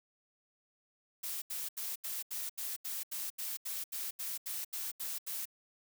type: noise bursts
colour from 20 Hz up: blue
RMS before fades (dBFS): -39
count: 16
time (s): 1.23-5.455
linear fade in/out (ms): 10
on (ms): 190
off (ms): 79
effects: none